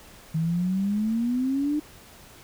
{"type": "exponential sweep", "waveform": "sine", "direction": "up", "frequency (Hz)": [157.3, 304.6], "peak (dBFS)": -22, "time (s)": [0.34, 1.8], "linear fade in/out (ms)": 10, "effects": ["pink hiss -49 dBFS RMS until 2.43 s"]}